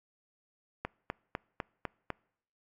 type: click train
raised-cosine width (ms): 0.5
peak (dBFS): -18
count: 6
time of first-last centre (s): 0.85-2.103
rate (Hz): 3.99
effects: noise-tail reverb RT60 0.7 s tail -26 dB re dry + MP3 96 kbps